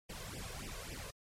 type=noise with flanger; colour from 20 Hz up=pink; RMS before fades=-45 dBFS; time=0.09-1.11 s; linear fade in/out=10 ms; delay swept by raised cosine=0.36 to 1.96 ms; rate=3.6 Hz; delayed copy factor=+1; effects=low-pass 12000 Hz 12 dB/octave + MP3 64 kbps